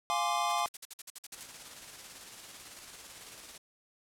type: chord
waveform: square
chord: D half-diminished seventh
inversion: first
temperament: equal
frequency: 698.5 / 830.6 / 1046.5 / 1174.7 Hz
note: F5 / Ab5 / C6 / D6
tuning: 0 / 0 / 0 / 0 cents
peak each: -35 dBFS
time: 0.1-0.66 s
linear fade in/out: 0 ms
type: noise bursts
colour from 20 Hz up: blue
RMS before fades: -40 dBFS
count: 12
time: 0.49-1.434 s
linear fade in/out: 5 ms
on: 31 ms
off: 52 ms
type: noise with tremolo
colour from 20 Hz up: white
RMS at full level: -46 dBFS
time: 1.32-3.58 s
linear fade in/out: 5 ms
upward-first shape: square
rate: 18 Hz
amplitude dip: 30%
effects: low-pass 10000 Hz 12 dB/octave